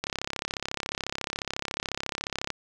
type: click train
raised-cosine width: 0.2 ms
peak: -12 dBFS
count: 85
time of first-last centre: 0.04-2.503 s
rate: 34.1 Hz
effects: none